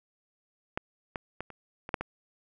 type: clicks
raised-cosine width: 0.5 ms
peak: -15 / -18 / -20 / -30 / -24 / -11 / -18 dBFS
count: 7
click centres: 0.775 / 1.158 / 1.406 / 1.503 / 1.891 / 1.942 / 2.01 s
effects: none